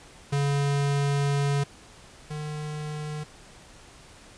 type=tone pair in turn; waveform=square; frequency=141.6 / 151.14 Hz; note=C#3 / D#3; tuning=+37 / -50 cents; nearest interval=minor second; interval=113 cents; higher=second; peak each=-23 / -32 dBFS; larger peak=first; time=0.32-1.64 / 2.3-3.24 s; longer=first; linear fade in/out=10 ms; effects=pink hiss -50 dBFS RMS until 4.37 s + resampled to 22050 Hz